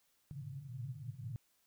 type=band-pass noise; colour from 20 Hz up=pink; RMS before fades=-45 dBFS; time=0.31-1.36 s; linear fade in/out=0 ms; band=110 to 150 Hz; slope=96 dB/octave; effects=white hiss -75 dBFS RMS until 1.66 s